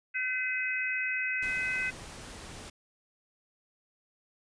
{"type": "harmonic tone", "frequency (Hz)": 509, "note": "C5", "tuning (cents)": -48, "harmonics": [3, 4, 5], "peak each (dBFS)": [-34, -33, -33], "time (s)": [0.14, 1.91], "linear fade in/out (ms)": 20}
{"type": "noise", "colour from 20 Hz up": "pink", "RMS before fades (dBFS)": -45, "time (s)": [1.42, 2.7], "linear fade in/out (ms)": 5}
{"type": "click", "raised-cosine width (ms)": 3, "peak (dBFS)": -35, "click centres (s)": 1.573}
{"effects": ["resampled to 22050 Hz"]}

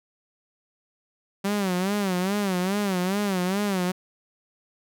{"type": "tone with vibrato", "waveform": "sawtooth", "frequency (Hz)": 192.5, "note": "G3", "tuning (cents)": -31, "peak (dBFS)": -19, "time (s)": [1.44, 3.92], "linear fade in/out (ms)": 10, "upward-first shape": "sine", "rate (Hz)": 2.4, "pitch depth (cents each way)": 130, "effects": []}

